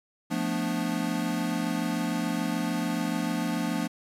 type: chord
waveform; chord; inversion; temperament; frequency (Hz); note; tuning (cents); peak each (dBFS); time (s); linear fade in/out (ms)
square; B half-diminished seventh; second; equal; 174.61 / 220 / 246.9 / 293.7; F3 / A3 / B3 / D4; 0 / 0 / 0 / 0; -33; 0.3-3.88; 20
effects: resampled to 32000 Hz + 10-bit